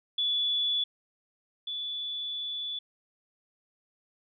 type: tone pair in turn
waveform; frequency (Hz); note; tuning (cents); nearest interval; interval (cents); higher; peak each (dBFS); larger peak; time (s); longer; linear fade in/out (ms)
sine; 3436 / 3455; A7 / A7; -42 / -32; unison; 10; second; -25 / -32; first; 0.18-0.84 / 1.67-2.79; second; 5
effects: none